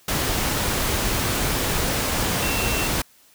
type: tone in noise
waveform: sine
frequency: 2700 Hz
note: E7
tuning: 41 cents sharp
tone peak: -28 dBFS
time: 2.42-2.88 s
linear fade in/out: 5 ms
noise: pink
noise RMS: -23 dBFS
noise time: 0.08-3.02 s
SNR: -8 dB
effects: white hiss -55 dBFS RMS until 3.34 s